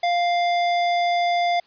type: tone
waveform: square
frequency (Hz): 698.5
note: F5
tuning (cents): 0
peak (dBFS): -19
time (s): 0.03-1.6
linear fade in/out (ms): 5
effects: white hiss -58 dBFS RMS until 1.66 s + resampled to 11025 Hz